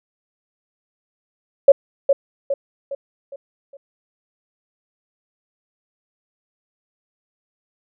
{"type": "tone with echo", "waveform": "sine", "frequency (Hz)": 554.4, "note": "C#5", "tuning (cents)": 0, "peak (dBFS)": -3, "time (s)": [1.68, 1.72], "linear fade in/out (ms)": 5, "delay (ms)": 410, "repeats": 5, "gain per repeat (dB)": -7, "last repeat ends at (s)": 3.77, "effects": []}